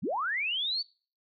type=linear sweep; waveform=sine; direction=up; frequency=107.7 to 4585 Hz; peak=-28 dBFS; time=0.02-0.83 s; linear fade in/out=20 ms; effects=noise-tail reverb RT60 0.4 s tail -24 dB re dry + AAC 48 kbps